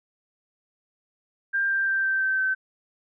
sine tone with pitch steps, 1592 / 1581 / 1570.1 / 1559.2 / 1548.5 / 1537.8 Hz, G6 / G6 / G6 / G6 / G6 / G6, +26 / +14 / +2 / -10 / -22 / -34 cents, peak -21 dBFS, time 1.53-2.55 s, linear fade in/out 20 ms, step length 170 ms, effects none

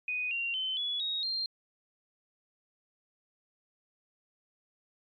sine tone with pitch steps, 2489 / 2762 / 3064 / 3400 / 3773 / 4186 Hz, D#7 / F7 / G7 / G#7 / A#7 / C8, 0 / -20 / -40 / +40 / +20 / 0 cents, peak -30 dBFS, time 0.08-1.46 s, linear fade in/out 2 ms, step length 230 ms, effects MP3 64 kbps

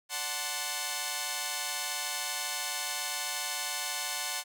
5% pulse chord, D dominant seventh, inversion none, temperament equal with one note detuned, 582.3 / 740 / 880 / 1046.5 Hz, D5 / F#5 / A5 / C6, -15 / 0 / 0 / 0 cents, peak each -31 / -25 / -26 / -25 dBFS, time 0.09-4.44 s, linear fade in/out 50 ms, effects none

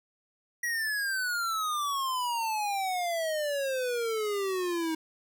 square exponential sweep, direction down, 1927 to 316.2 Hz, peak -29 dBFS, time 0.63-4.95 s, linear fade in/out 5 ms, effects none

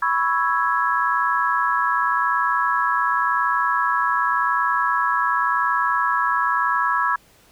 sine chord, C# minor seventh, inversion third, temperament equal, 987.8 / 1108.7 / 1318.5 / 1661.2 Hz, B5 / C#6 / E6 / G#6, 0 / 0 / 0 / 0 cents, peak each -23 dBFS, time 0.02-7.16 s, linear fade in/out 5 ms, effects pink hiss -54 dBFS RMS until 7.51 s

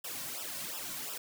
white noise with flanger, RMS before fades -40 dBFS, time 0.04-1.18 s, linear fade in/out 5 ms, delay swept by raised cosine 0.46 to 2.46 ms, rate 2.8 Hz, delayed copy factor -0.9, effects none

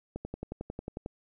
click train, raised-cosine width 2 ms, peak -23 dBFS, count 11, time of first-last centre 0.16-1.061 s, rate 11.1 Hz, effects none

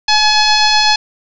sine tone with frequency modulation, 2551 Hz, D#7, 43 cents sharp, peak -8 dBFS, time 0.08-0.96 s, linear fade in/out 5 ms, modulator 849 Hz, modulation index 3.1, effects none

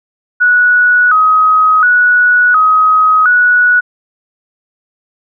sine tone with vibrato, 1362 Hz, F6, 44 cents flat, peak -5 dBFS, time 0.4-3.81 s, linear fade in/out 20 ms, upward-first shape square, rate 0.7 Hz, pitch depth 130 cents each way, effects none

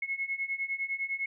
sine beating tone pair, 2175 / 2184.9 Hz, C#7 / C#7, -33 / -26 cents, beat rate 9.9 Hz, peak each -35 / -33 dBFS, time 0.02-1.26 s, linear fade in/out 5 ms, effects none

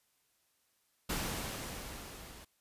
pink noise with level ramp, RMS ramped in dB -35 to -52 dBFS, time 1.09-2.45 s, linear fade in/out 10 ms, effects white hiss -75 dBFS RMS until 2.6 s + resampled to 32000 Hz

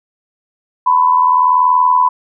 sine tone with amplitude modulation, 1000 Hz, B5, 21 cents sharp, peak -5 dBFS, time 0.86-2.09 s, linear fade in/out 10 ms, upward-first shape sine, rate 80.8 Hz, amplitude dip 60%, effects none

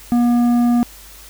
sine tone with tanh clipping, 240 Hz, B3, 49 cents flat, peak -13 dBFS, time 0.12-0.83 s, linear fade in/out 0 ms, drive 9 dB, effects added 50 Hz sine -43 dBFS peak until 1.29 s + white hiss -41 dBFS RMS until 1.29 s

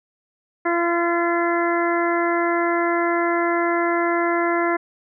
harmonic tone with a mistuned harmonic, 341.8 Hz, F4, 37 cents flat, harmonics 1 / 2 / 3 / 4 / 5 / 6, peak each -21 / -24 / -26 / -27 / -28 / -29 dBFS, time 0.65-4.77 s, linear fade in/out 10 ms, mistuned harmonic 5, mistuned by +16 cents, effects none

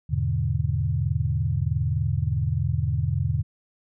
sine chord, E dominant seventh, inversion none, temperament equal, 82.41 / 103.83 / 123.47 / 146.83 Hz, E2 / G#2 / B2 / D3, 0 / 0 / 0 / 0 cents, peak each -27 dBFS, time 0.09-3.43 s, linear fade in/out 20 ms, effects none

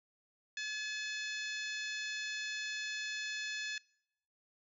harmonic tone with a mistuned harmonic, 855 Hz, A5, 50 cents flat, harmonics 2 / 3 / 4 / 5 / 6 / 7 / 8, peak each -40 / -44 / -46 / -48 / -50 / -51 / -52 dBFS, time 0.57-3.78 s, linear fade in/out 2 ms, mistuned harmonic 4, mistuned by +31 cents, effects noise-tail reverb RT60 0.8 s tail -26 dB re dry

